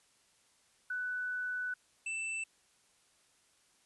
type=tone pair in turn; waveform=sine / square; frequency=1491 / 2657 Hz; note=F#6 / E7; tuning=+13 / +13 cents; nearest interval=minor seventh; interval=1000 cents; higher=second; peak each=-34 / -36 dBFS; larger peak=first; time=0.9-1.74 / 2.06-2.44 s; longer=first; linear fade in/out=5 ms; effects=white hiss -69 dBFS RMS until 3.85 s + resampled to 24000 Hz